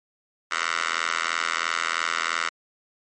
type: tone with high-pass filter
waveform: 10% pulse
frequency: 83 Hz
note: E2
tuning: 12 cents sharp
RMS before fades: -26 dBFS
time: 0.51-2.49 s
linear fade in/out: 5 ms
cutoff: 1500 Hz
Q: 2.6
effects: MP3 32 kbps